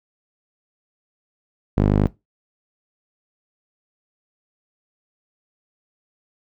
sawtooth tone with band-pass filter, 50.6 Hz, G#1, 44 cents flat, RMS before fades -17 dBFS, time 1.77-2.07 s, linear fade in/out 0 ms, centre 220 Hz, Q 0.67, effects noise-tail reverb RT60 0.2 s tail -19 dB re dry

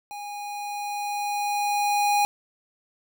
square tone with level ramp, 821 Hz, G#5, 20 cents flat, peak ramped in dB -35 to -19 dBFS, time 0.11-2.25 s, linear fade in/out 0 ms, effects none

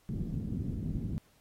white low-pass noise, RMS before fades -35 dBFS, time 0.09-1.18 s, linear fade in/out 0 ms, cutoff 230 Hz, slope 24 dB/octave, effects pink hiss -67 dBFS RMS until 1.4 s + AAC 48 kbps

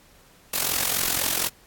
white noise with amplitude modulation, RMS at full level -21 dBFS, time 0.53-1.49 s, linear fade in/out 10 ms, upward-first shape sine, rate 44 Hz, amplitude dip 80%, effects pink hiss -55 dBFS RMS until 1.66 s + AAC 64 kbps

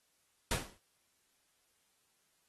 pink noise with exponential decay, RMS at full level -30 dBFS, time 0.51-0.78 s, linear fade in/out 1 ms, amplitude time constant 57 ms, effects white hiss -75 dBFS RMS until 2.48 s + AAC 32 kbps

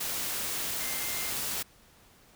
sine tone in noise, 2094 Hz, C7, 1 cent sharp, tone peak -42 dBFS, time 0.8-1.31 s, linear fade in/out 10 ms, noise white, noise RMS -33 dBFS, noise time 0-1.63 s, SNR -12 dB, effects pink hiss -59 dBFS RMS until 2.35 s

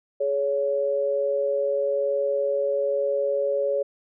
sine tone pair together, 419.9 / 561.1 Hz, G#4 / C#5, +19 / +21 cents, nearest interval perfect fourth, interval 502 cents, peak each -27 / -22 dBFS, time 0.2-3.83 s, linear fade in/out 10 ms, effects none

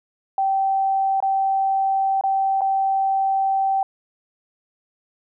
sine tone with dropouts, 776 Hz, G5, 18 cents flat, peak -17 dBFS, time 0.38-3.83 s, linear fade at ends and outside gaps 2 ms, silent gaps 1.203-1.225 / 2.211-2.237 / 2.609-2.616 s, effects none

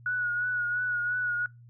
sine tone with vibrato, 1460 Hz, F#6, 24 cents flat, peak -26 dBFS, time 0.06-1.46 s, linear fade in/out 2 ms, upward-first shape triangle, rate 2.9 Hz, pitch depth 38 cents each way, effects noise-tail reverb RT60 0.2 s tail -23 dB re dry + added 119 Hz sine -49 dBFS peak until 1.69 s

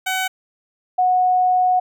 15% pulse / sine tone pair in turn, 753 / 733.3 Hz, F#5 / F#5, +30 / -16 cents, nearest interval unison, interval 46 cents, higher first, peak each -13 / -13 dBFS, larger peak neither, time 0.06-0.28 / 0.98-1.8 s, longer second, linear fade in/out 10 ms, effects none

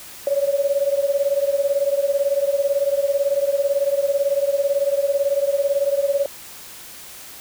sine beating tone pair, 554.4 / 572.4 Hz, C#5 / D5, 0 / -45 cents, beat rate 18 Hz, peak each -19 / -21 dBFS, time 0.27-6.26 s, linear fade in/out 2 ms, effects white hiss -39 dBFS RMS until 7.4 s

